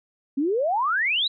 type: exponential sweep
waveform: sine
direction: up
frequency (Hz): 260.6 to 4064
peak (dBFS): -20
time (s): 0.37-1.28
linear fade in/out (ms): 10
effects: none